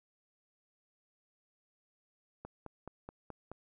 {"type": "click train", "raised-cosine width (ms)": 1, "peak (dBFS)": -30, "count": 6, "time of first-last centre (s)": [2.45, 3.516], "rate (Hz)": 4.69, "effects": []}